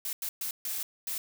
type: noise bursts at uneven times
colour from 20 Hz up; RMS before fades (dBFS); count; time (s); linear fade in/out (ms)
blue; -34; 5; 0.05-0.13 / 0.22-0.29 / 0.41-0.51 / 0.65-0.83 / 1.07-1.18; 2
effects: none